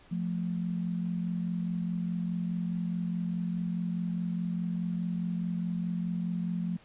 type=tone pair together; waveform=sine; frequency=175.2 / 220 Hz; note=F3 / A3; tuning=+6 / 0 cents; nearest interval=major third; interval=394 cents; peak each=-30 / -36 dBFS; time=0.11-6.77 s; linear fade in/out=10 ms; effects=pink hiss -58 dBFS RMS until 6.84 s + resampled to 8000 Hz